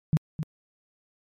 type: tone with echo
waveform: sine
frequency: 155.56 Hz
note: D#3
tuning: in tune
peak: -17 dBFS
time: 0.13-0.17 s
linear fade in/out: 0 ms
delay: 260 ms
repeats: 1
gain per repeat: -9 dB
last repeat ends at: 0.43 s
effects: MP3 64 kbps